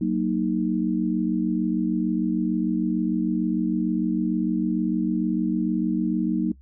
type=chord; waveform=sine; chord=D# minor; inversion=first; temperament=just; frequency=186.68 / 233.3 / 311.1 Hz; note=F#3 / A#3 / D#4; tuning=+16 / +2 / 0 cents; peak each=-25 dBFS; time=0.01-6.52 s; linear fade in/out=5 ms; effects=noise-tail reverb RT60 0.1 s tail -20 dB re dry + added 67 Hz sine -47 dBFS peak until 6.61 s